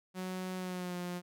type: tone with pitch glide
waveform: sawtooth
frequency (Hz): 185 to 177.57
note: F#3 to F3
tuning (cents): 0 to +29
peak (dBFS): -33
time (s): 0.14-1.22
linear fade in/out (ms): 50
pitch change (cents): -71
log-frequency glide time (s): 0.57-0.97
effects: none